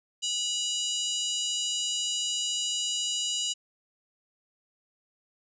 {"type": "harmonic tone with a mistuned harmonic", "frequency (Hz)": 974, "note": "B5", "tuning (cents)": -24, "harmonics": [3, 4, 5, 6, 7, 8, 9], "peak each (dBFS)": [-30, -37, -39, -42, -34, -38, -45], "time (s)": [0.22, 3.54], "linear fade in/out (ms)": 20, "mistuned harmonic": 8, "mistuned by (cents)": -64, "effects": []}